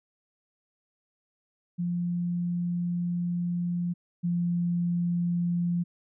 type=tone pair in turn; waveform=sine; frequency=174.61 / 173.6 Hz; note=F3 / F3; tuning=0 / -10 cents; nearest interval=unison; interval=10 cents; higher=first; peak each=-26 / -24 dBFS; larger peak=second; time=1.78-3.94 / 4.23-5.84 s; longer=first; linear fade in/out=20 ms; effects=none